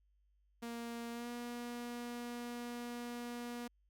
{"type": "tone with pitch glide", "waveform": "sawtooth", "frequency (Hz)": [234.2, 240.2], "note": ["A#3", "B3"], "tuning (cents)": [8, -48], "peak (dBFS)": -38, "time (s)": [0.62, 3.68], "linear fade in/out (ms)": 10, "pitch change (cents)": 44, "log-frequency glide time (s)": [1.12, 1.28], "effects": ["added 50 Hz sine -70 dBFS peak until 3.89 s"]}